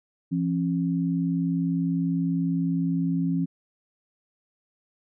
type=tone pair together; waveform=sine; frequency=170.09 / 270 Hz; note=F3 / C#4; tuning=-45 / -45 cents; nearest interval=minor sixth; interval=800 cents; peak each=-24 / -26 dBFS; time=0.31-3.46 s; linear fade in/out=20 ms; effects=none